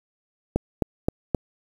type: click train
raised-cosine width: 2 ms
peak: -7 dBFS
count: 4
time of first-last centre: 0.56-1.347 s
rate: 3.81 Hz
effects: 7-bit